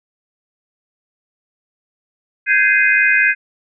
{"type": "chord", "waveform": "sine", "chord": "Ab major seventh", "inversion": "third", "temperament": "just", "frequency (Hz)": [1557.4, 1661.2, 2077, 2492], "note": ["G6", "Ab6", "C7", "Eb7"], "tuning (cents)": [-12, 0, -13, 2], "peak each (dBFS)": -16, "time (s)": [2.46, 3.35], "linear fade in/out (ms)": 50, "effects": []}